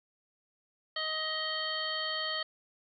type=harmonic tone; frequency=628 Hz; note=D#5; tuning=16 cents sharp; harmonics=1 / 2 / 3 / 5 / 6 / 7; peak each=-41 / -40 / -38 / -36 / -46 / -38 dBFS; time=0.96-2.43 s; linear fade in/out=5 ms; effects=none